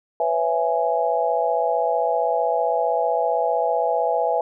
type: chord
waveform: sine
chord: C# minor seventh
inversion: third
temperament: just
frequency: 498.9 / 554.4 / 665.2 / 831.5 Hz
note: B4 / C#5 / E5 / G#5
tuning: +17 / 0 / +16 / +2 cents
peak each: -24 / -28 / -22 / -23 dBFS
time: 0.2-4.41 s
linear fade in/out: 2 ms
effects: none